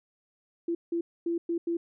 sine tone bursts at uneven times, 338.7 Hz, E4, 47 cents sharp, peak -26 dBFS, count 5, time 0.68-0.75 / 0.92-1.01 / 1.26-1.38 / 1.49-1.58 / 1.67-1.77 s, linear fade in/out 5 ms, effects none

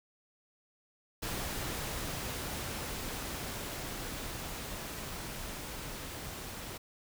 pink noise with level ramp, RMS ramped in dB -37 to -43 dBFS, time 1.22-6.78 s, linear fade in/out 10 ms, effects none

